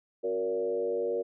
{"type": "tone with frequency modulation", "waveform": "sine", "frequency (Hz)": 467.9, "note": "A#4", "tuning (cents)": 6, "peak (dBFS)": -27, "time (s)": [0.23, 1.23], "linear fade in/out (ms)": 20, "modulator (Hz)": 101, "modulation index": 1, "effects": []}